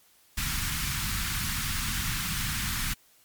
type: band-stop noise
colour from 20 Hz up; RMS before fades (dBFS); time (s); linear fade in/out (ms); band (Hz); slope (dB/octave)
pink; -30; 0.37-2.94; 10; 210 to 1200; 24
effects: white hiss -61 dBFS RMS until 3.24 s + MP3 96 kbps